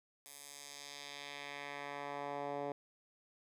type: tone with band-pass filter sweep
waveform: 10% pulse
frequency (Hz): 142.9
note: D3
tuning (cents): -47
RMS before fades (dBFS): -45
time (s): 0.26-2.72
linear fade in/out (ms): 0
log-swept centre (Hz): 11000 to 550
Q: 1.1
effects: none